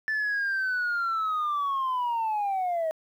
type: linear sweep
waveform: sine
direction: down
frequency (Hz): 1760 to 625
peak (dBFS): -23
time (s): 0.08-2.91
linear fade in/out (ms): 0
effects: tanh soft clip ceiling -23 dBFS + 10-bit